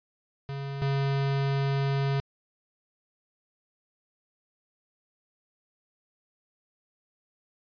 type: tone pair in turn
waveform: square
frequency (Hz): 138.59 / 138.05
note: C#3 / C#3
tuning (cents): 0 / -7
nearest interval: unison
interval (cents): 7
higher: first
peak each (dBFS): -33 / -25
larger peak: second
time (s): 0.49-0.82 / 0.82-2.2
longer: second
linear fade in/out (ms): 0
effects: resampled to 11025 Hz